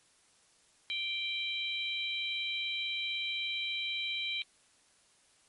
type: harmonic tone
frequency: 784 Hz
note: G5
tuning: in tune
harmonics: 3 / 4 / 5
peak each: -36 / -37 / -38 dBFS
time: 0.9-4.42 s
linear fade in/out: 0 ms
effects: white hiss -66 dBFS RMS until 5.48 s + MP3 48 kbps